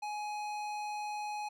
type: tone with tanh clipping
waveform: sine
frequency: 838 Hz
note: G#5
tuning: 15 cents sharp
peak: -38 dBFS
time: 0.02-1.49 s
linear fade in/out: 10 ms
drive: 17 dB
effects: none